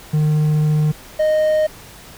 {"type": "tone pair in turn", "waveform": "triangle", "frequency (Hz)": [152.4, 618.5], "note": ["D#3", "D#5"], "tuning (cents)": [-36, -10], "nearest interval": "2 octaves", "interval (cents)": 2426, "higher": "second", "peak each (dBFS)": -11, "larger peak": "neither", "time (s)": [[0.13, 0.92], [1.19, 1.67]], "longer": "first", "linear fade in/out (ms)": 10, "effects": ["pink hiss -40 dBFS RMS until 2.17 s"]}